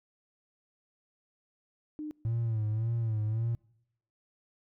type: tone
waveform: sine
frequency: 303.3 Hz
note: D#4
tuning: 44 cents flat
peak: -35 dBFS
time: 1.99-2.11 s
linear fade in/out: 0 ms
type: tone with vibrato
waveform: triangle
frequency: 111.7 Hz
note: A2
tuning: 27 cents sharp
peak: -25 dBFS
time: 2.25-3.55 s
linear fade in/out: 0 ms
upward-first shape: sine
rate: 1.8 Hz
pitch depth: 79 cents each way
effects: noise-tail reverb RT60 0.8 s tail -26 dB re dry + tanh soft clip ceiling -22 dBFS